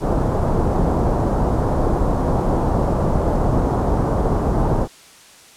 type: low-pass noise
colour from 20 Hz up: pink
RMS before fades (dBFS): -18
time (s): 0-4.88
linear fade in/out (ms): 50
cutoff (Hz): 980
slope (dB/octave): 24
effects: white hiss -45 dBFS RMS until 5.56 s + low-pass 9000 Hz 12 dB/octave